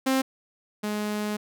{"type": "tone pair in turn", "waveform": "sawtooth", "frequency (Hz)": [264.4, 209.9], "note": ["C4", "G#3"], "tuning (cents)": [18, 19], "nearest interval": "major third", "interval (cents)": 399, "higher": "first", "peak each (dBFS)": [-17, -23], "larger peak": "first", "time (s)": [[0.06, 0.22], [0.83, 1.37]], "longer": "second", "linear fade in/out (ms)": 10, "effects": []}